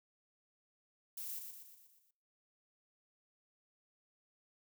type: noise with echo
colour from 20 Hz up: violet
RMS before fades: -44 dBFS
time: 1.17-1.39 s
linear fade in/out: 5 ms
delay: 120 ms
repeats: 6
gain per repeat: -5 dB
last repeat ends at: 2.11 s
effects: noise-tail reverb RT60 0.7 s tail -25 dB re dry